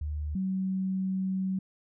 sine tone pair in turn, 75.1 / 189.24 Hz, D2 / F#3, +39 / +39 cents, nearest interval octave + major third, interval 1600 cents, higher second, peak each -30 / -27 dBFS, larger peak second, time 0.01-0.35 / 0.35-1.59 s, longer second, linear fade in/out 5 ms, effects none

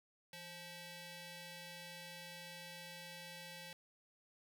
10% pulse ring-modulated tone, 698.5 Hz, F5, in tune, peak -38 dBFS, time 0.33-3.73 s, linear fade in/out 2 ms, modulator 1230 Hz, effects none

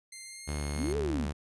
5% pulse tone with pitch glide, 2093 to 2151 Hz, C7 to C7, 0 to +47 cents, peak -32 dBFS, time 0.12-0.93 s, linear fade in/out 5 ms, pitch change +47 cents, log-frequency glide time 0.24-0.59 s
sawtooth tone with vibrato, 73.42 Hz, D2, in tune, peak -28 dBFS, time 0.47-1.33 s, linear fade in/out 20 ms, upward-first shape triangle, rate 3.8 Hz, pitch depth 29 cents each way
sine linear two-way sweep, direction up then down, 174.61 to 444.1 to 174.61 Hz, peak -30 dBFS, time 0.75-1.29 s, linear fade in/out 50 ms, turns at 0.97 s
effects resampled to 24000 Hz

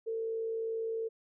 sine tone with frequency modulation, 450 Hz, A4, 39 cents sharp, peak -32 dBFS, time 0.06-1.09 s, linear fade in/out 20 ms, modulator 57.4 Hz, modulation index 0.26, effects none

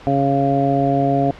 harmonic tone, 138.59 Hz, C#3, in tune, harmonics 1 / 2 / 3 / 4 / 5, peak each -21 / -19 / -24 / -24 / -18 dBFS, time 0.07-1.31 s, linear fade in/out 0 ms, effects pink hiss -39 dBFS RMS until 1.39 s + low-pass 3000 Hz 12 dB/octave

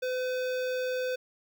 square tone with notch filter, 507 Hz, B4, 45 cents sharp, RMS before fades -31 dBFS, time 0.02-1.16 s, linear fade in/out 10 ms, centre 10000 Hz, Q 0.67, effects none

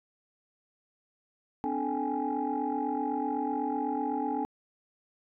sine tone cluster, 258.4 / 294.3 / 434.8 / 794 / 842 Hz, C4 / D4 / A4 / G5 / G#5, -21 / +4 / -21 / +22 / +24 cents, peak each -34 / -33 / -37 / -35 / -33 dBFS, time 1.64-4.45 s, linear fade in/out 0 ms, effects tanh soft clip ceiling -20 dBFS

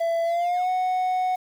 triangle tone with pitch glide, 669 to 738 Hz, E5 to F#5, +25 to -5 cents, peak -19 dBFS, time 0-1.36 s, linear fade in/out 10 ms, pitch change +170 cents, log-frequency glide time 0.24-0.69 s, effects 8-bit

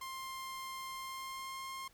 sawtooth tone with pitch glide, 1055 to 1064.2 Hz, C6 to C6, +14 to +29 cents, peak -38 dBFS, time 0.01-1.88 s, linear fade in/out 5 ms, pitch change +15 cents, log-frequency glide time 0.92-1.68 s, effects pink hiss -66 dBFS RMS until 1.93 s

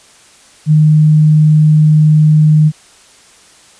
sine tone, 153.6 Hz, D#3, 22 cents flat, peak -4 dBFS, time 0.66-2.72 s, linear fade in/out 50 ms, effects white hiss -43 dBFS RMS until 3.79 s + resampled to 22050 Hz

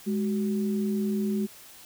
sine tone pair together, 208.2 / 376.4 Hz, G#3 / F#4, +5 / +30 cents, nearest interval minor seventh, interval 1025 cents, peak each -25 / -32 dBFS, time 0.06-1.47 s, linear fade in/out 20 ms, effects white hiss -49 dBFS RMS until 1.85 s

